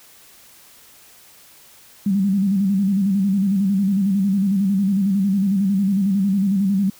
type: tone with vibrato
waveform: sine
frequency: 196 Hz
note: G3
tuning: in tune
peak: -15 dBFS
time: 2.06-6.9 s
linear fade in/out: 5 ms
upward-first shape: square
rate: 11 Hz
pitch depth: 64 cents each way
effects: white hiss -48 dBFS RMS until 6.99 s